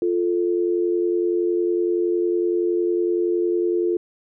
sine tone pair together, 349.2 / 440 Hz, F4 / A4, 0 / 0 cents, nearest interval major third, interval 400 cents, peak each -19 / -24 dBFS, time 0.02-3.97 s, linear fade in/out 2 ms, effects none

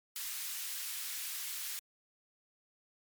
white high-pass noise, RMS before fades -40 dBFS, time 0.16-1.79 s, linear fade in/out 0 ms, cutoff 1700 Hz, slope 12 dB/octave, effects MP3 96 kbps

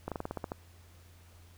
slowing click train, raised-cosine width 1 ms, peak -21 dBFS, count 9, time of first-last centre 0.08-0.519 s, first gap 37 ms, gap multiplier 1.11, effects added 86 Hz sine -55 dBFS peak until 1.57 s + pink hiss -62 dBFS RMS until 1.57 s

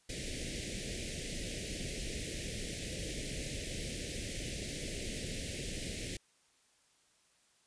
pink band-stop noise, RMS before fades -40 dBFS, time 0.09-6.17 s, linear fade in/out 5 ms, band 600 to 1900 Hz, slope 48 dB/octave, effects white hiss -70 dBFS RMS until 7.66 s + resampled to 22050 Hz

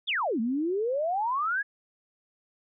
sine exponential two-way sweep, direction down then up, 3755 to 215.6 to 1713 Hz, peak -25 dBFS, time 0.07-1.63 s, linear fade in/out 20 ms, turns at 0.4 s, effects none

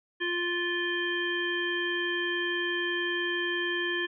harmonic tone, 349.4 Hz, F4, 1 cent sharp, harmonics 1 / 3 / 5 / 7 / 9, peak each -32 / -41 / -30 / -42 / -35 dBFS, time 0.2-4.07 s, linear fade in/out 20 ms, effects none

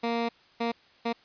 15% pulse tone bursts at uneven times, 233.1 Hz, A#3, in tune, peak -20 dBFS, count 3, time 0.03-0.29 / 0.6-0.72 / 1.05-1.13 s, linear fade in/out 10 ms, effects white hiss -59 dBFS RMS until 1.24 s + resampled to 11025 Hz

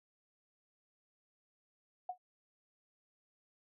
sine tone with exponential decay, 730 Hz, F#5, 24 cents flat, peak -33 dBFS, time 2.09-2.18 s, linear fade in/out 5 ms, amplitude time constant 18 ms, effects none

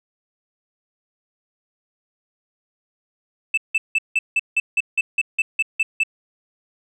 sine tone bursts, 2637 Hz, E7, in tune, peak -12 dBFS, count 13, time 3.54-6.035 s, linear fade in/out 5 ms, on 35 ms, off 170 ms, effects tanh soft clip ceiling -14 dBFS

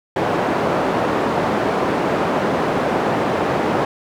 white band-pass noise, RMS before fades -19 dBFS, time 0.16-3.85 s, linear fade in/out 2 ms, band 150 to 790 Hz, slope 12 dB/octave, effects none

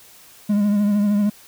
triangle tone with vibrato, 205.8 Hz, G#3, 16 cents flat, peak -13 dBFS, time 0.49-1.3 s, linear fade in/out 10 ms, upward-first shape triangle, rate 13 Hz, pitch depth 45 cents each way, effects white hiss -47 dBFS RMS until 1.47 s

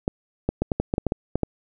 clicks, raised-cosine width 2 ms, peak -8 dBFS, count 11, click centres 0.079 / 0.49 / 0.62 / 0.718 / 0.8 / 0.939 / 0.981 / 1.067 / 1.121 / 1.356 / 1.433 s, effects none

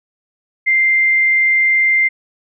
sine tone, 2093 Hz, C7, in tune, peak -10 dBFS, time 0.66-2.09 s, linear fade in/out 20 ms, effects none

